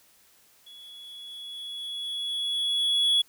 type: tone with level ramp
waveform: triangle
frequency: 3374 Hz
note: G#7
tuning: 27 cents sharp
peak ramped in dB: -44 to -17 dBFS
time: 0.66-3.22 s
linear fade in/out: 10 ms
effects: white hiss -60 dBFS RMS until 3.28 s